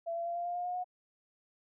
sine tone with pitch steps, 672 / 679.4 / 686.9 / 694.5 / 702.2 / 709.9 / 717.7 / 725.7 Hz, E5 / F5 / F5 / F5 / F5 / F5 / F5 / F#5, +33 / -48 / -29 / -10 / +9 / +28 / +47 / -34 cents, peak -33 dBFS, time 0.06-0.844 s, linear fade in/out 20 ms, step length 98 ms, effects none

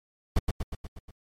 brown noise with echo, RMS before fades -20 dBFS, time 0.36-0.39 s, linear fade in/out 5 ms, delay 120 ms, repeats 6, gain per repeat -4 dB, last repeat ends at 1.11 s, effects MP3 64 kbps

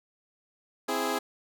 15% pulse chord, C augmented, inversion none, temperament equal, 261.6 / 329.6 / 415.3 Hz, C4 / E4 / G#4, 0 / 0 / 0 cents, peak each -26 / -27 / -24 dBFS, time 0.88-1.19 s, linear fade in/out 10 ms, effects none

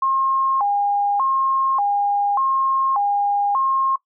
sine tone with vibrato, 932.3 Hz, A#5, in tune, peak -16 dBFS, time 0.02-3.96 s, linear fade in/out 5 ms, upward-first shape square, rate 0.85 Hz, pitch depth 240 cents each way, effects noise-tail reverb RT60 0.1 s tail -19 dB re dry

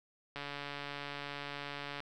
click train, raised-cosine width 0.3 ms, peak -25 dBFS, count 236, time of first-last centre 0.36-2.003 s, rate 143 Hz, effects none

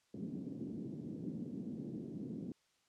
pink band-pass noise, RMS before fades -44 dBFS, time 0.14-2.52 s, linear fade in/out 2 ms, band 170 to 310 Hz, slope 24 dB/octave, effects white hiss -75 dBFS RMS until 2.88 s + low-pass 7000 Hz 12 dB/octave

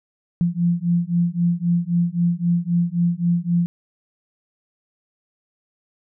sine beating tone pair, 170.8 / 174.6 Hz, F3 / F3, -38 / 0 cents, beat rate 3.8 Hz, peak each -20 dBFS, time 0.41-3.66 s, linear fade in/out 0 ms, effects none

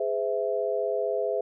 sine chord, Ab augmented, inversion none, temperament equal with one note detuned, 415.3 / 510.7 / 659.3 Hz, Ab4 / C5 / E5, 0 / -42 / 0 cents, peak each -29 dBFS, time 0-1.41 s, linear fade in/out 5 ms, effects none

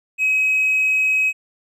triangle tone, 2544 Hz, D#7, 38 cents sharp, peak -12 dBFS, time 0.18-1.33 s, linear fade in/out 50 ms, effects tanh soft clip ceiling -11 dBFS + resampled to 32000 Hz

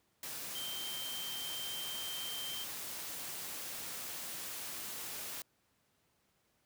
sine tone in noise, 3136 Hz, G7, in tune, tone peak -41 dBFS, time 0.55-2.64 s, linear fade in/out 2 ms, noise white, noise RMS -43 dBFS, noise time 0.23-5.42 s, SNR -1 dB, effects pink hiss -75 dBFS RMS until 6.65 s + high-pass 80 Hz 12 dB/octave

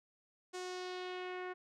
sawtooth tone with low-pass filter sweep, 365 Hz, F#4, 24 cents flat, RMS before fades -43 dBFS, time 0.53-1.54 s, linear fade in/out 20 ms, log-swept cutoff 7600 to 1800 Hz, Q 1.7, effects none

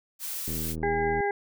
blue noise, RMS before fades -34 dBFS, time 0.19-0.76 s, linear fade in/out 50 ms
click train, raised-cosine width 3 ms, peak -23 dBFS, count 59, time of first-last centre 0.48-1.205 s, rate 80 Hz
harmonic tone, 405.3 Hz, G#4, 42 cents flat, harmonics 1 / 2 / 4 / 5, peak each -27 / -28 / -34 / -35 dBFS, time 0.83-1.31 s, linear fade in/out 2 ms
effects none

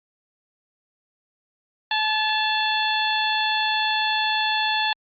harmonic tone with a mistuned harmonic, 864 Hz, A5, 32 cents flat, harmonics 1 / 2 / 3 / 4 / 5, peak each -24 / -26 / -28 / -26 / -31 dBFS, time 1.91-4.93 s, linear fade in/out 2 ms, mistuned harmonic 3, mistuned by +59 cents, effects Opus 48 kbps

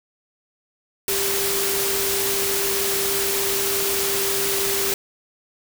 sine tone in noise, 394.9 Hz, G4, 13 cents sharp, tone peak -26 dBFS, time 1.08-4.94 s, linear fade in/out 2 ms, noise white, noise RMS -23 dBFS, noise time 1.08-4.94 s, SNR -6 dB, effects none

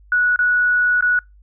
sine tone with dropouts, 1468 Hz, F#6, 14 cents flat, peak -13 dBFS, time 0.12-1.19 s, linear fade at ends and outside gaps 2 ms, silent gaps 0.361-0.39 / 1.009-1.024 s, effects noise-tail reverb RT60 0.2 s tail -26 dB re dry + added 50 Hz sine -45 dBFS peak until 1.42 s

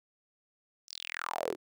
sawtooth tone with high-pass filter sweep, 41.93 Hz, E1, 30 cents sharp, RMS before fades -37 dBFS, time 0.87-1.56 s, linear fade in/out 50 ms, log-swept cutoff 6000 to 330 Hz, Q 6.4, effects none

